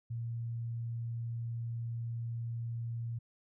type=tone; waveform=sine; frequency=116.54 Hz; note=A#2; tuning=in tune; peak=-35 dBFS; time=0.1-3.19 s; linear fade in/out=10 ms; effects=none